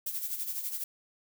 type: noise with tremolo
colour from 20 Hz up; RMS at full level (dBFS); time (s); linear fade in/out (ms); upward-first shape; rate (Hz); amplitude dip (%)
violet; -33; 0.06-0.84; 5; sine; 12; 60
effects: none